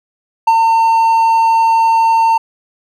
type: tone with ADSR envelope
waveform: triangle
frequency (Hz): 906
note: A#5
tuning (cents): -50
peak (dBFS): -3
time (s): 0.47-2.38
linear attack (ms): 8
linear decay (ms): 47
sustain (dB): -3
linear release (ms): 9
effects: none